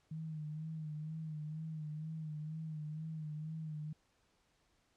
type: tone with vibrato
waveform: sine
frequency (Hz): 155.56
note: D#3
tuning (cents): 0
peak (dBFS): -40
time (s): 0.11-3.93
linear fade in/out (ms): 5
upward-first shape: sine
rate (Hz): 2.1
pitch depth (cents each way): 49
effects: pink hiss -75 dBFS RMS until 4.96 s + low-pass 8000 Hz 12 dB/octave